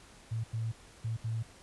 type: tone bursts at uneven times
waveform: sine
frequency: 112.9 Hz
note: A2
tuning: 45 cents sharp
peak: -31 dBFS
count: 4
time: 0.31-0.44 / 0.53-0.72 / 1.04-1.17 / 1.24-1.43 s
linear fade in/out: 10 ms
effects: pink hiss -56 dBFS RMS until 1.62 s + resampled to 24000 Hz